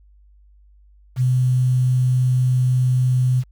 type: tone with quantisation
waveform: sine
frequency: 126.9 Hz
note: B2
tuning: 47 cents sharp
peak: -14 dBFS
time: 1.16-3.44 s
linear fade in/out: 50 ms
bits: 7
effects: added 50 Hz sine -48 dBFS peak until 3.51 s